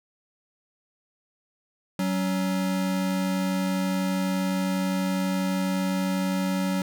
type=tone pair together; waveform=square; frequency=187.86 / 280 Hz; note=F#3 / C#4; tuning=+27 / +18 cents; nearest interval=perfect fifth; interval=691 cents; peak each=-25 / -32 dBFS; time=1.99-6.82 s; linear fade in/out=2 ms; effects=none